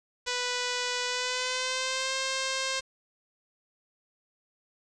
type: tone with pitch glide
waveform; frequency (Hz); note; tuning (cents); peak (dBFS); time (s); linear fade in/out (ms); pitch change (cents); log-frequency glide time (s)
5% pulse; 493.9 to 529.3; B4 to C5; 0 to +20; -17; 0.26-2.81; 20; +120; 1.06-2.14
effects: resampled to 22050 Hz + 8-bit